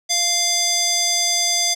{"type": "tone with band-pass filter", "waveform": "square", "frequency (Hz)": 695, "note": "F5", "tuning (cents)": -9, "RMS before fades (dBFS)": -19, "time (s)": [0.09, 1.75], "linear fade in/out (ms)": 20, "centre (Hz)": 5700, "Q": 2.7, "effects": []}